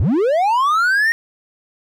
triangle linear sweep, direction up, 63.5 to 1876 Hz, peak -11 dBFS, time 0-1.12 s, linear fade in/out 0 ms, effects none

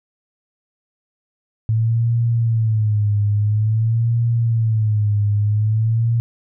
sine tone with vibrato, 110 Hz, A2, in tune, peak -14 dBFS, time 1.69-6.2 s, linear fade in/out 0 ms, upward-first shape sine, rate 0.49 Hz, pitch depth 110 cents each way, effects none

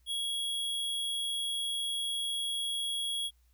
square tone, 3322 Hz, G#7, in tune, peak -32 dBFS, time 0.06-3.31 s, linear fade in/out 50 ms, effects added 60 Hz sine -63 dBFS peak until 3.53 s + white hiss -75 dBFS RMS until 3.53 s

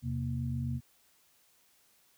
sine tone cluster, 81.8 / 129.4 / 234.4 Hz, E2 / C3 / A#3, -13 / -19 / +10 cents, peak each -38 / -33 / -38 dBFS, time 0.02-0.81 s, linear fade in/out 50 ms, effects white hiss -67 dBFS RMS until 2.17 s

